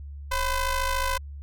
sawtooth ring-modulated tone, 514 Hz, C5, 31 cents flat, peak -17 dBFS, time 0.31-1.18 s, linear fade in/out 10 ms, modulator 487 Hz, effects added 71 Hz sine -36 dBFS peak until 1.42 s

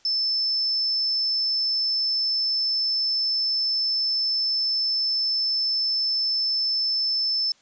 sine tone, 5274 Hz, E8, in tune, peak -21 dBFS, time 0.05-7.52 s, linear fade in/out 2 ms, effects white hiss -59 dBFS RMS until 7.61 s + resampled to 16000 Hz

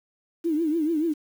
sine tone with vibrato, 317.6 Hz, D#4, 36 cents sharp, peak -21 dBFS, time 0.44-1.14 s, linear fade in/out 20 ms, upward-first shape triangle, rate 6.9 Hz, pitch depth 150 cents each way, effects 8-bit

